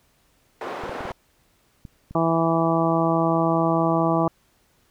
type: band-pass noise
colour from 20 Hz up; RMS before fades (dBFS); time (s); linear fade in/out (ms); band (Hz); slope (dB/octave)
white; -32; 0.61-1.12; 2; 320 to 910; 12
type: clicks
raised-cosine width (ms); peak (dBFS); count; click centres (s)
5; -26; 7; 0.837 / 0.894 / 1.007 / 1.054 / 1.108 / 1.852 / 2.11
type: harmonic tone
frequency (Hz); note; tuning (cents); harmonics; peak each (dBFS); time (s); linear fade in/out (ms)
164.81; E3; 0; 1 / 2 / 3 / 4 / 5 / 6 / 7; -24 / -23 / -29 / -24 / -27 / -29 / -27; 2.15-4.28; 2
effects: pink hiss -63 dBFS RMS until 4.9 s